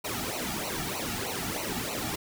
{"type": "noise with flanger", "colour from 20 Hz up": "pink", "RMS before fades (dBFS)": -33, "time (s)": [0.04, 2.16], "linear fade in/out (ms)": 10, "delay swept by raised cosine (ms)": [0.58, 1.98], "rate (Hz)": 3.2, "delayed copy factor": -0.95, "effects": []}